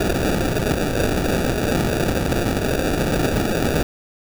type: noise with sample-and-hold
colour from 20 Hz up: white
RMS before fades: -20 dBFS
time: 0-3.83 s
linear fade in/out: 5 ms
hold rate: 1050 Hz
effects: none